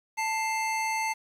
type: tone pair together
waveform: square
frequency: 882.9 / 2100 Hz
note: A5 / C7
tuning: +6 / +6 cents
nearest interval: octave + minor third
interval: 1500 cents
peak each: -29 / -32 dBFS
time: 0.17-1.14 s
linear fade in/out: 20 ms
effects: low-pass 10000 Hz 12 dB/octave + 9-bit